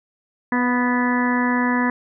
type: harmonic tone with a mistuned harmonic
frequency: 246.9 Hz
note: B3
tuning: in tune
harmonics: 1 / 2 / 3 / 4 / 5 / 6 / 7 / 8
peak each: -19 / -30 / -32 / -24 / -32 / -35 / -25 / -29 dBFS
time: 0.52-1.9 s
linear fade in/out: 2 ms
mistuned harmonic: 3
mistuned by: -31 cents
effects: none